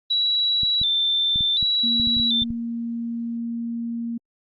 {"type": "tone with vibrato", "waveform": "sine", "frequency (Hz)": 3729, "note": "A#7", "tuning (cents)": 0, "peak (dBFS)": -18, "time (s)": [0.1, 2.44], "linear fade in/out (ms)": 10, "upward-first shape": "square", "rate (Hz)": 0.68, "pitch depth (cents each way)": 81}
{"type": "clicks", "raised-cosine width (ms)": 5, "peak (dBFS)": -20, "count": 11, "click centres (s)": [0.633, 0.815, 1.359, 1.408, 1.628, 1.999, 2.073, 2.168, 2.199, 2.421, 2.505]}
{"type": "tone", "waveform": "sine", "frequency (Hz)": 233.1, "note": "A#3", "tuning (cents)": 0, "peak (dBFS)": -25, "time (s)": [1.83, 4.18], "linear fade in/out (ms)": 10}
{"effects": ["Opus 32 kbps"]}